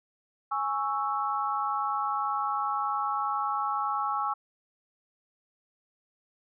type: chord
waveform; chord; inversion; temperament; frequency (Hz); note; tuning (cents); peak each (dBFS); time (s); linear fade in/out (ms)
sine; C# minor; second; equal; 830.6 / 1108.7 / 1318.5; G#5 / C#6 / E6; 0 / 0 / 0; -31; 0.51-4.34; 10
effects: none